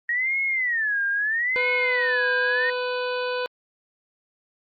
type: tone with vibrato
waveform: sine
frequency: 1867 Hz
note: A#6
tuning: 2 cents sharp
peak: -21 dBFS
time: 0.09-2.7 s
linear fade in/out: 2 ms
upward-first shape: sine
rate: 0.77 Hz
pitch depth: 260 cents each way
type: harmonic tone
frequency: 498 Hz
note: B4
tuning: 14 cents sharp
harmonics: 1 / 2 / 3 / 5 / 6 / 7 / 8 / 9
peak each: -26 / -32 / -32 / -36 / -40 / -43 / -41 / -43 dBFS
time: 1.56-3.46 s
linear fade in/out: 0 ms
effects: Opus 32 kbps